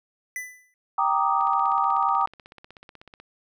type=tone with exponential decay; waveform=square; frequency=1997 Hz; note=B6; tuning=19 cents sharp; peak=-28 dBFS; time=0.36-0.74 s; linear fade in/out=1 ms; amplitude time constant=81 ms
type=chord; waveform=sine; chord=Eb major seventh; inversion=first; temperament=equal; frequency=784 / 932.3 / 1174.7 / 1244.5 Hz; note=G5 / Bb5 / D6 / Eb6; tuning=0 / 0 / 0 / 0 cents; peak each=-25 dBFS; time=0.98-2.26 s; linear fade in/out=5 ms
type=click train; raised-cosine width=0.3 ms; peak=-29 dBFS; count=30; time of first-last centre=1.41-3.2 s; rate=16.2 Hz
effects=none